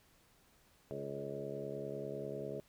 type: harmonic tone with a mistuned harmonic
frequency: 70.1 Hz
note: C#2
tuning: 20 cents sharp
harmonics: 2 / 3 / 4 / 5 / 6 / 7 / 8 / 9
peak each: -48 / -50 / -52 / -49 / -44 / -53 / -47 / -47 dBFS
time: 0.91-2.6 s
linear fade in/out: 0 ms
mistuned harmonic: 7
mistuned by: -18 cents
effects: pink hiss -68 dBFS RMS until 2.68 s